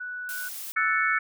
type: tone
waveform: sine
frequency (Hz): 1480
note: F#6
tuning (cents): 0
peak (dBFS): -32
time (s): 0-0.49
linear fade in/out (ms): 10
type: noise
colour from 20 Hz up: blue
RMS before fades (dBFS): -37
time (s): 0.29-0.72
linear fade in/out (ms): 0
type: chord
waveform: sine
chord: F# minor seventh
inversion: third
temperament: equal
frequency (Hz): 1318.5 / 1480 / 1760 / 2217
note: E6 / F#6 / A6 / C#7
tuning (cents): 0 / 0 / 0 / 0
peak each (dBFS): -27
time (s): 0.76-1.19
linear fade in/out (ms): 10
effects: none